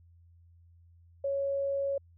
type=tone; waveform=sine; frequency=554.4 Hz; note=C#5; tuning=in tune; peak=-28 dBFS; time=1.24-1.98 s; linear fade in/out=5 ms; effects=added 85 Hz sine -56 dBFS peak until 2.17 s